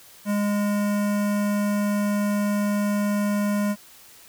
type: tone with notch filter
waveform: square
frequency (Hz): 205.4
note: G#3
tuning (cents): -19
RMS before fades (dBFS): -23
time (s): 0.25-3.76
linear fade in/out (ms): 50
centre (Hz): 3800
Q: 0.99
effects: white hiss -49 dBFS RMS until 4.28 s